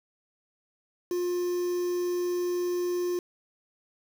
triangle tone with quantisation, 354.8 Hz, F4, 27 cents sharp, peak -24 dBFS, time 1.11-3.19 s, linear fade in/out 2 ms, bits 7, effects none

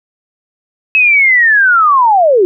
sine linear sweep, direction down, 2590 to 349.2 Hz, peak -5 dBFS, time 0.95-2.45 s, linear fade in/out 0 ms, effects none

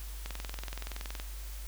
click train, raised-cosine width 0.2 ms, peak -22 dBFS, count 21, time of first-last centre 0.26-1.199 s, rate 21.3 Hz, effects added 50 Hz sine -39 dBFS peak until 1.67 s + white hiss -50 dBFS RMS until 1.67 s

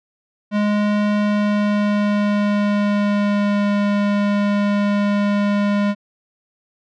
square tone with pitch glide, 207.7 to 203.9 Hz, G#3 to G#3, 0 to -32 cents, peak -16 dBFS, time 0.51-5.95 s, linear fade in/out 50 ms, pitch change -32 cents, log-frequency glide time 1.17-3.69 s, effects low-pass 3000 Hz 12 dB/octave

